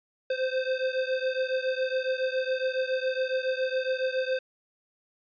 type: beating tone pair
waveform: square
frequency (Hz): 516 / 523.2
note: C5 / C5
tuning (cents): -24 / 0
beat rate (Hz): 7.2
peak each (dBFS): -29 / -31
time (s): 0.3-4.39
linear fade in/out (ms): 5
effects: resampled to 11025 Hz